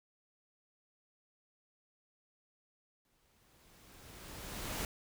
pink noise with exponential growth, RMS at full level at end -37 dBFS, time 3.05-4.85 s, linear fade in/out 1 ms, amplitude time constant 390 ms, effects none

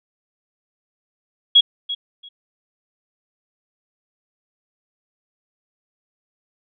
sine tone with echo, 3322 Hz, G#7, in tune, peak -7 dBFS, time 1.55-1.61 s, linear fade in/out 10 ms, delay 340 ms, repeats 2, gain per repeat -15 dB, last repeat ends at 2.29 s, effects none

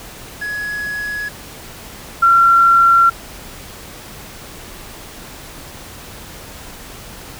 triangle / sine tone pair in turn, 1681 / 1366.8 Hz, G#6 / F6, +20 / -38 cents, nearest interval major third, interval 358 cents, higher first, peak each -19 / -7 dBFS, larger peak second, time 0.41-1.29 / 2.22-3.1 s, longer neither, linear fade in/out 10 ms, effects pink hiss -35 dBFS RMS until 7.39 s

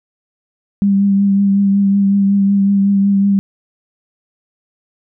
sine tone with vibrato, 198.4 Hz, G3, 21 cents sharp, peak -9 dBFS, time 0.82-3.39 s, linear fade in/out 0 ms, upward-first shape triangle, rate 5.4 Hz, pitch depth 25 cents each way, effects none

